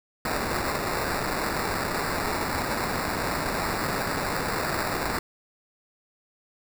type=noise with sample-and-hold; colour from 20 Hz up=white; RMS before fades=-28 dBFS; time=0.25-5.19 s; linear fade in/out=2 ms; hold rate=3150 Hz; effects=none